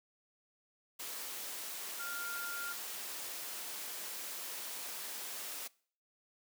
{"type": "tone in noise", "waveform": "sine", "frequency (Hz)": 1400, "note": "F6", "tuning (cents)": 4, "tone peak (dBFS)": -41, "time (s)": [1.99, 2.73], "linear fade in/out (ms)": 10, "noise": "white", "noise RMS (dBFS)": -43, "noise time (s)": [0.99, 5.68], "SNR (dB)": -1, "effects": ["noise-tail reverb RT60 0.5 s tail -23 dB re dry", "high-pass 300 Hz 12 dB/octave"]}